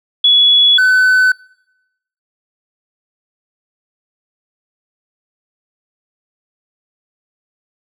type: tone pair in turn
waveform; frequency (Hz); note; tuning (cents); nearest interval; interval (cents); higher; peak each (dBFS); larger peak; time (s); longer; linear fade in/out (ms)
sine / triangle; 3389 / 1509.6; G#7 / F#6; +34 / +34; octave + major second; 1400; first; -6; neither; 0.24-0.78 / 0.78-1.32; neither; 5
effects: noise-tail reverb RT60 0.9 s tail -25 dB re dry